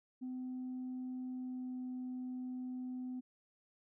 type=tone with pitch glide; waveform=sine; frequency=254.7 to 253.2 Hz; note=C4 to B3; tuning=-46 to +43 cents; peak=-38 dBFS; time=0.21-3.21 s; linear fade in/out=20 ms; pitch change=-11 cents; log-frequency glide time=1.25-1.83 s; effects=tanh soft clip ceiling -37 dBFS

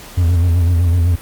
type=tone with vibrato; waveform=triangle; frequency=86.3 Hz; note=F2; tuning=20 cents flat; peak=-8 dBFS; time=0.17-1.16 s; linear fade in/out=10 ms; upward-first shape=sine; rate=7.9 Hz; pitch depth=67 cents each way; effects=pink hiss -36 dBFS RMS until 1.21 s + Opus 48 kbps

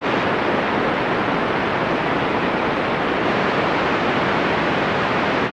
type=band-pass noise; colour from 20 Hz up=pink; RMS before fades=-19 dBFS; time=0.01-5.51 s; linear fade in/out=50 ms; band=220 to 2300 Hz; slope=12 dB/octave; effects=low-pass 4000 Hz 12 dB/octave + Opus 48 kbps

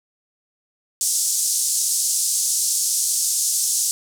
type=band-pass noise; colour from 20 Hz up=white; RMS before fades=-21 dBFS; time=1.01-3.91 s; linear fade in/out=0 ms; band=5600 to 9600 Hz; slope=24 dB/octave; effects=none

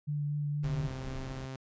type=tone with vibrato; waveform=sine; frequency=146.7 Hz; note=D3; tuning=2 cents flat; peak=-30 dBFS; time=0.07-0.88 s; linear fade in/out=20 ms; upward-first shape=triangle; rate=4.2 Hz; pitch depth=15 cents each way
type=noise; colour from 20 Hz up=brown; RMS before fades=-42 dBFS; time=0.63-1.46 s; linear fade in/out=5 ms
type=tone with pitch glide; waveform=sawtooth; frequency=131.2 to 132.04 Hz; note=C3 to C3; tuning=+5 to +16 cents; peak=-35 dBFS; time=0.64-1.56 s; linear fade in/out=0 ms; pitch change=+11 cents; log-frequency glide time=0.98-1.2 s
effects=resampled to 16000 Hz

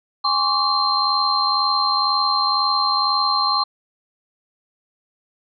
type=tone cluster; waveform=sine; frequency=819 / 1067 / 1149 / 4153 Hz; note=G#5 / C6 / D6 / C8; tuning=-24 / +34 / -38 / -14 cents; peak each=-25 / -23 / -21 / -20 dBFS; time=0.24-3.64 s; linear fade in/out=10 ms; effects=none

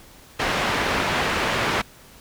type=low-pass noise; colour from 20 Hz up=white; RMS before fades=-23 dBFS; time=0.39-1.82 s; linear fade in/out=10 ms; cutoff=2100 Hz; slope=12 dB/octave; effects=pink hiss -48 dBFS RMS until 2.2 s

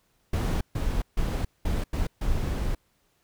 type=noise bursts at uneven times; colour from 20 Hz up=brown; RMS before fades=-26 dBFS; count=6; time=0.33-0.61 / 0.75-1.02 / 1.17-1.45 / 1.65-1.84 / 1.93-2.07 / 2.21-2.75 s; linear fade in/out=5 ms; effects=pink hiss -69 dBFS RMS until 3.23 s

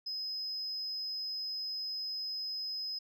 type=tone; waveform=sine; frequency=5070 Hz; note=D#8; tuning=32 cents sharp; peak=-34 dBFS; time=0.06-2.99 s; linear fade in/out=10 ms; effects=tanh soft clip ceiling -32 dBFS

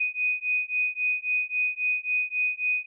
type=beating tone pair; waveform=sine; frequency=2489 / 2492.7 Hz; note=D#7 / D#7; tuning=0 / +3 cents; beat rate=3.7 Hz; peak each=-27 dBFS; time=0-2.86 s; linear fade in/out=10 ms; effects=none

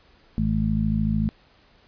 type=harmonic tone; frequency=53.5 Hz; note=A1; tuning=48 cents flat; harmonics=1 / 2 / 3 / 4; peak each=-27 / -28 / -26 / -23 dBFS; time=0.38-1.29 s; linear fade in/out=0 ms; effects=pink hiss -57 dBFS RMS until 1.87 s + resampled to 11025 Hz

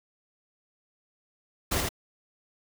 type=noise with echo; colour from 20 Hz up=pink; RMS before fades=-27 dBFS; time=1.71-1.81 s; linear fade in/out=10 ms; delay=81 ms; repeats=1; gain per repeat=-3 dB; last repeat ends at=1.891 s; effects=none

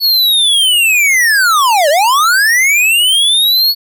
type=linear two-way sweep; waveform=square; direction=down then up; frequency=4435 to 554.4 to 4435 Hz; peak=-8 dBFS; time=0-3.75 s; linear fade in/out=50 ms; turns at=1.89 s; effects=none

